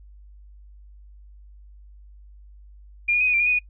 sine tone with pitch steps, 2406 / 2442 / 2513 / 2472 / 2362 / 2437 / 2487 / 2461 Hz, D7 / D#7 / D#7 / D#7 / D7 / D#7 / D#7 / D#7, +41 / -33 / +17 / -12 / +9 / -37 / -1 / -20 cents, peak -17 dBFS, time 3.08-3.592 s, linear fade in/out 10 ms, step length 64 ms, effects noise-tail reverb RT60 0.1 s tail -25 dB re dry + added 50 Hz sine -44 dBFS peak until 3.69 s

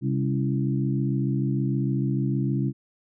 harmonic tone with a mistuned harmonic, 66.6 Hz, C2, 31 cents sharp, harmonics 2 / 3 / 4 / 5, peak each -24 / -28 / -30 / -32 dBFS, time 0.01-2.73 s, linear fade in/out 50 ms, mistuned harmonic 4, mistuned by +76 cents, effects none

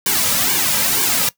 white noise with flanger, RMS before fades -17 dBFS, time 0.06-1.29 s, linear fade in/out 2 ms, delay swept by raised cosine 1.5 to 2.8 ms, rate 2.1 Hz, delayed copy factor -0.95, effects noise-tail reverb RT60 0.1 s tail -19 dB re dry

